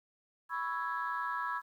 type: chord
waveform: sine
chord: C# minor seventh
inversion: third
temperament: equal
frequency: 987.8 / 1108.7 / 1318.5 / 1661.2 Hz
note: B5 / C#6 / E6 / G#6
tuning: 0 / 0 / 0 / 0 cents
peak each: -37 / -39 / -38 / -38 dBFS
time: 0.49-1.62 s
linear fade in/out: 50 ms
effects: tanh soft clip ceiling -25 dBFS + 11-bit